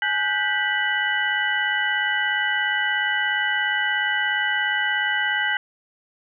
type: tone cluster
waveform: sine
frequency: 843 / 1469 / 1566 / 1963 / 2970 Hz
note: G#5 / F#6 / G6 / B6 / F#7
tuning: +26 / -13 / -2 / -11 / +6 cents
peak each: -29 / -30 / -24 / -24 / -29 dBFS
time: 0.02-5.57 s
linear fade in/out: 2 ms
effects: none